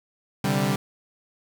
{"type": "chord", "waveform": "sawtooth", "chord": "C suspended second", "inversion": "none", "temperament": "equal with one note detuned", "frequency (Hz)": [130.81, 146.16, 196], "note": ["C3", "D3", "G3"], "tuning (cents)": [0, -8, 0], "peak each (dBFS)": [-23, -22, -20], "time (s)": [0.44, 0.76], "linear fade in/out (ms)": 5, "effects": ["7-bit"]}